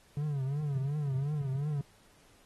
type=tone with vibrato; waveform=triangle; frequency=141.3 Hz; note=C#3; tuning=34 cents sharp; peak=-28 dBFS; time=0.17-1.81 s; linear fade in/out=2 ms; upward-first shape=triangle; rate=2.8 Hz; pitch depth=150 cents each way; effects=pink hiss -63 dBFS RMS until 2.45 s + AAC 32 kbps